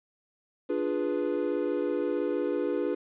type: chord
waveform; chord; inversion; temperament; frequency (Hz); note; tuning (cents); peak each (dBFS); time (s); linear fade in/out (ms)
triangle; D diminished seventh; none; equal; 293.7 / 349.2 / 415.3 / 493.9; D4 / F4 / Ab4 / Cb5; 0 / 0 / 0 / 0; -30; 0.69-2.95; 10
effects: resampled to 8000 Hz + 10-bit

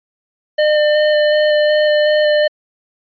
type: tone with vibrato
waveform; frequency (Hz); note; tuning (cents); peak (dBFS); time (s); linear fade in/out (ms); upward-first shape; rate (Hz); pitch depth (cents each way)
square; 603; D5; +46; -11; 0.58-2.48; 10; square; 2.7; 9
effects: resampled to 11025 Hz

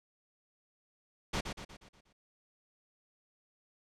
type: noise with echo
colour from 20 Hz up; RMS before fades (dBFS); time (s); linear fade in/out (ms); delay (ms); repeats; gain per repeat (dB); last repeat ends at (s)
pink; -33; 1.33-1.41; 10; 120; 6; -6; 2.13
effects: low-pass 6000 Hz 12 dB/octave

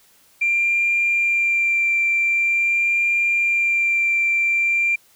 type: tone with vibrato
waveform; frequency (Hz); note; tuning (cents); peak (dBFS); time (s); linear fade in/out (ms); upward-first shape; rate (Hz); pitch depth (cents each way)
sine; 2373; D7; +17; -15; 0.41-4.96; 10; sine; 0.45; 12
effects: tanh soft clip ceiling -11 dBFS + white hiss -55 dBFS RMS until 5.15 s

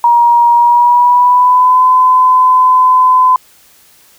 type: tone with pitch glide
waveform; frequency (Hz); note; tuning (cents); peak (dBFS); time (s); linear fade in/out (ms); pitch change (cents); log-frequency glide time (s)
sine; 948 to 1016; A#5 to B5; +29 to +49; -4; 0.04-3.36; 2; +120; 0.55-1.83
effects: white hiss -45 dBFS RMS until 4.18 s

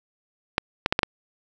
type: clicks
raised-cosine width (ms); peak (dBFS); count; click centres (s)
0.3; -3; 5; 0.581 / 0.861 / 0.925 / 0.991 / 1.032
effects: none

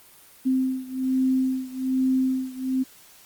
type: beating tone pair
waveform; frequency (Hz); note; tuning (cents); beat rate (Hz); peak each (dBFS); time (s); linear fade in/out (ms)
sine; 260 / 261.2; C4 / C4; -11 / -3; 1.2; -23 / -25; 0.45-2.84; 20
effects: white hiss -51 dBFS RMS until 3.25 s + Opus 24 kbps

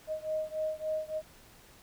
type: beating tone pair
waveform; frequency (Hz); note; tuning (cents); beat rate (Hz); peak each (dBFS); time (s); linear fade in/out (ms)
sine; 622.3 / 625.8; D#5 / D#5; 0 / +10; 3.5; -34 / -35; 0.07-1.22; 50
effects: pink hiss -57 dBFS RMS until 1.82 s

